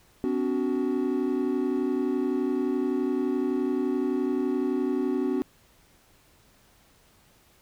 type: tone cluster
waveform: triangle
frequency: 254.5 / 286.2 / 372.8 Hz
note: C4 / D4 / F#4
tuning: -48 / -45 / +13 cents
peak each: -26 dBFS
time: 0.24-5.42 s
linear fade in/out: 0 ms
effects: tanh soft clip ceiling -13 dBFS + pink hiss -60 dBFS RMS until 7.61 s